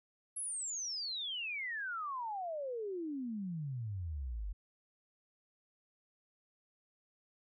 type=exponential sweep; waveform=sine; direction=down; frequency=11175 to 45.51 Hz; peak=-37 dBFS; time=0.36-4.53 s; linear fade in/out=10 ms; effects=none